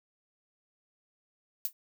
violet noise with exponential decay, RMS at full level -27 dBFS, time 1.65-1.73 s, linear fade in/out 1 ms, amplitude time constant 16 ms, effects none

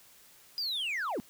sine linear sweep, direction down, 4957 to 182.8 Hz, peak -28 dBFS, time 0.58-1.2 s, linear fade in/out 0 ms, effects tanh soft clip ceiling -30 dBFS + white hiss -58 dBFS RMS until 1.29 s

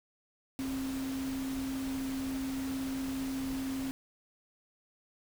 sine tone in noise, 266.4 Hz, C4, 31 cents sharp, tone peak -33 dBFS, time 0.59-3.91 s, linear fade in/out 0 ms, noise pink, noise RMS -44 dBFS, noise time 0.59-3.91 s, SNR +8 dB, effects none

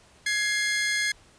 sawtooth tone pair together, 1673.1 / 2108 Hz, G#6 / C7, +12 / +12 cents, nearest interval major third, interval 400 cents, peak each -23 dBFS, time 0.26-1.12 s, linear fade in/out 5 ms, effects pink hiss -56 dBFS RMS until 1.38 s + resampled to 22050 Hz

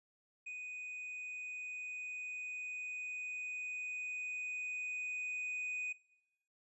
triangle tone with level ramp, 2489 Hz, D#7, in tune, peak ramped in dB -41 to -35 dBFS, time 0.46-5.93 s, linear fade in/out 10 ms, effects noise-tail reverb RT60 0.9 s tail -20 dB re dry + resampled to 24000 Hz

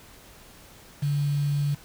sine tone with quantisation, 144.1 Hz, D3, 33 cents flat, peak -22 dBFS, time 1.02-1.75 s, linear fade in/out 10 ms, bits 7, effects pink hiss -50 dBFS RMS until 1.84 s

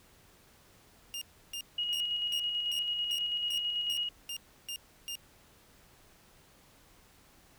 sawtooth tone bursts, 2812 Hz, F7, 11 cents sharp, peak -33 dBFS, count 11, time 1.14-5.154 s, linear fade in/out 0 ms, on 74 ms, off 320 ms
sine tone with tremolo, 2889 Hz, F#7, 42 cents flat, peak -29 dBFS, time 1.78-4.09 s, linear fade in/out 5 ms, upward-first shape square, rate 9.1 Hz, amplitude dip 30%
effects pink hiss -61 dBFS RMS until 7.58 s

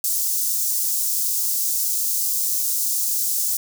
white high-pass noise, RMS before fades -22 dBFS, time 0.04-3.57 s, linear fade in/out 2 ms, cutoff 5600 Hz, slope 24 dB/octave, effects none

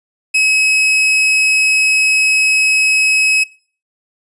40% pulse tone, 2560 Hz, D#7, 49 cents sharp, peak -9 dBFS, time 0.34-3.44 s, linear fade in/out 10 ms, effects noise-tail reverb RT60 0.4 s tail -20 dB re dry + resampled to 24000 Hz

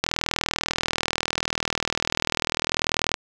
click train, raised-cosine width 0.2 ms, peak -4 dBFS, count 126, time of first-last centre 0.04-3.142 s, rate 40.3 Hz, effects none

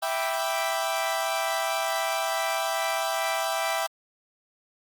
sawtooth chord, E minor seventh, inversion none, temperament equal, 659.3 / 784 / 987.8 / 1174.7 Hz, E5 / G5 / B5 / D6, 0 / 0 / 0 / 0 cents, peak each -25 / -26 / -30 / -31 dBFS, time 0.02-3.87 s, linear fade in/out 10 ms, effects Opus 32 kbps

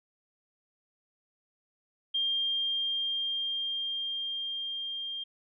sine tone with level ramp, 3200 Hz, G7, 35 cents sharp, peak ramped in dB -26 to -34 dBFS, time 2.14-5.24 s, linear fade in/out 10 ms, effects none

